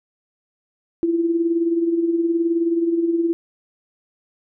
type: tone with tremolo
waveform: sine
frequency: 335.8 Hz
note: E4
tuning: 32 cents sharp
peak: -14 dBFS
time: 1.03-3.33 s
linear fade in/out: 0 ms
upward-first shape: sine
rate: 19 Hz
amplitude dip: 55%
effects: none